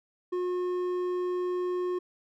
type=tone with hard clipping; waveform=sine; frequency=360 Hz; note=F#4; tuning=47 cents flat; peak=-29 dBFS; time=0.32-1.99 s; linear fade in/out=10 ms; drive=6 dB; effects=none